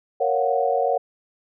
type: chord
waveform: sine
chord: Gb major seventh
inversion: first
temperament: equal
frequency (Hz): 466.2 / 554.4 / 698.5 / 740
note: Bb4 / Db5 / F5 / Gb5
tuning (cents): 0 / 0 / 0 / 0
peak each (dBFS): -24 / -23 / -26 / -23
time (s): 0.2-0.98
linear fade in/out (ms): 10
effects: none